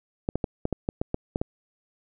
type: clicks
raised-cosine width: 2 ms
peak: -12 dBFS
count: 10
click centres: 0.289 / 0.356 / 0.442 / 0.654 / 0.727 / 0.889 / 1.015 / 1.144 / 1.359 / 1.415 s
effects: none